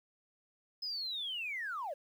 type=linear sweep; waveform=triangle; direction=down; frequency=5120 to 522 Hz; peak=-33 dBFS; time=0.82-1.94 s; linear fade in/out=10 ms; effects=tanh soft clip ceiling -34 dBFS + 11-bit